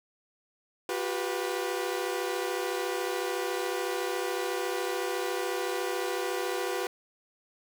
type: tone cluster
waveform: sawtooth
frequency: 357.6 / 391.5 / 491.4 Hz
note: F4 / G4 / B4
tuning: +41 / -2 / -9 cents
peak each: -30 dBFS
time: 0.89-6.87 s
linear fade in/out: 2 ms
effects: none